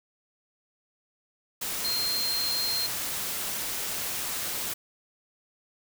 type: tone in noise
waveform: sine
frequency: 4186 Hz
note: C8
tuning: in tune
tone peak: -27 dBFS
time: 1.84-2.87 s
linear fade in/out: 10 ms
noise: white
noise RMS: -32 dBFS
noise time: 1.61-4.74 s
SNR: +2 dB
effects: none